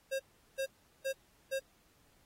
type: tone bursts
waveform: square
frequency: 537 Hz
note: C5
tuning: 45 cents sharp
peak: -33 dBFS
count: 4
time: 0.11-1.598 s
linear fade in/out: 20 ms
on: 87 ms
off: 380 ms
effects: pink hiss -69 dBFS RMS until 2.25 s + AAC 48 kbps